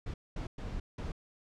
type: noise bursts at uneven times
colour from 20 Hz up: brown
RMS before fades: -38 dBFS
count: 4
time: 0.06-0.14 / 0.36-0.47 / 0.58-0.8 / 0.98-1.12 s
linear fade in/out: 5 ms
effects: low-pass 6000 Hz 12 dB/octave